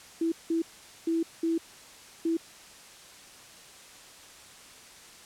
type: tone bursts at uneven times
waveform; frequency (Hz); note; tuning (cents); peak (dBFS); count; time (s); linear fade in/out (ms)
sine; 329.9; E4; +1; -24; 5; 0.21-0.32 / 0.5-0.62 / 1.07-1.23 / 1.43-1.58 / 2.25-2.37; 5
effects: white hiss -50 dBFS RMS until 5.25 s + low-pass 9000 Hz 12 dB/octave